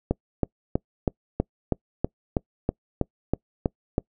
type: click train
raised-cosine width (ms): 2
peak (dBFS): -8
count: 13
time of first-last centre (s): 0.11-3.981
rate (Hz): 3.1
effects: noise-tail reverb RT60 0.1 s tail -26 dB re dry